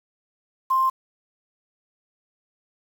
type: tone with quantisation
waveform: sine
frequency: 1051 Hz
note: C6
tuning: 7 cents sharp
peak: -17 dBFS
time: 0.7-0.9 s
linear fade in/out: 10 ms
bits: 7
effects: none